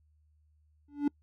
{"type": "tone with exponential growth", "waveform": "triangle", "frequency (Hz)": 289, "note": "D4", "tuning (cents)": -28, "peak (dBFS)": -19, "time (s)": [0.88, 1.08], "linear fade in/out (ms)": 5, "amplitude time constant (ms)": 42, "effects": ["noise-tail reverb RT60 0.1 s tail -26 dB re dry", "added 76 Hz sine -64 dBFS peak until 1.22 s"]}